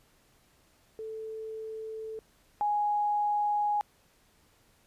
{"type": "tone pair in turn", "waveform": "sine", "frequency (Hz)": [440, 830.6], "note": ["A4", "G#5"], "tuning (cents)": [0, 0], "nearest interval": "major seventh", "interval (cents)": 1100, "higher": "second", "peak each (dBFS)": [-36, -25], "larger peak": "second", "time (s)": [[0.99, 2.19], [2.61, 3.81]], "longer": "neither", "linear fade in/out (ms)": 0, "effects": ["pink hiss -65 dBFS RMS until 4.86 s", "resampled to 32000 Hz"]}